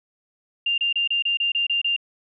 sine tone bursts, 2794 Hz, F7, in tune, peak -19 dBFS, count 9, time 0.66-1.964 s, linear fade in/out 5 ms, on 120 ms, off 28 ms, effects none

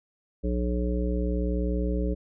harmonic tone, 60.5 Hz, B1, 35 cents flat, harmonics 1 / 3 / 5 / 7 / 9, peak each -26 / -31 / -33 / -34 / -36 dBFS, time 0.43-2.15 s, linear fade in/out 20 ms, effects none

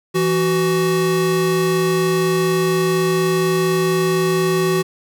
square tone pair together, 166.64 / 374.1 Hz, E3 / F#4, +19 / +19 cents, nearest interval octave + major second, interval 1400 cents, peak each -21 / -17 dBFS, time 0.14-4.83 s, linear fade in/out 20 ms, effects 9-bit

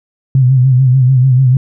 sine tone with vibrato, 129.4 Hz, C3, 19 cents flat, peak -5 dBFS, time 0.35-1.57 s, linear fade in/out 2 ms, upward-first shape sine, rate 6.8 Hz, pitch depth 72 cents each way, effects none

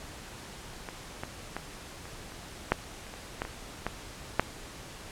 clicks, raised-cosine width 0.5 ms, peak -22 / -19 / -18 / -29 / -30 / -7 / -30 / -29 / -15 / -22 / -15 / -6 dBFS, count 12, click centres 0.888 / 1.235 / 1.566 / 2.055 / 2.321 / 2.72 / 3.067 / 3.139 / 3.419 / 3.451 / 3.866 / 4.396 s, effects pink hiss -45 dBFS RMS until 5.11 s + low-pass 10000 Hz 12 dB/octave

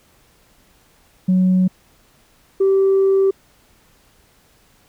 sine tone pair in turn, 184.8 / 387.8 Hz, F#3 / G4, -2 / -19 cents, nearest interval octave + minor second, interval 1283 cents, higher second, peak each -10 dBFS, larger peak neither, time 1.28-1.68 / 2.6-3.31 s, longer second, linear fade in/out 10 ms, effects tanh soft clip ceiling -9 dBFS + pink hiss -55 dBFS RMS until 4.88 s

